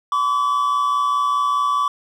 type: tone pair together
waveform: triangle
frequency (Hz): 1019 / 1143.8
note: C6 / D6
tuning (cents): -46 / -46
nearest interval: major second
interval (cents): 200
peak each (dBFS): -23 / -15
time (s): 0.12-1.88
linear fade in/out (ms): 2
effects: none